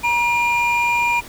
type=tone pair together; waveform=triangle; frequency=953 / 2405 Hz; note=A#5 / D7; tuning=+38 / +41 cents; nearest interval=octave + major third; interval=1603 cents; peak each=-16 dBFS; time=0.03-1.21 s; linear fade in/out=20 ms; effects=tanh soft clip ceiling -7 dBFS + pink hiss -38 dBFS RMS until 1.28 s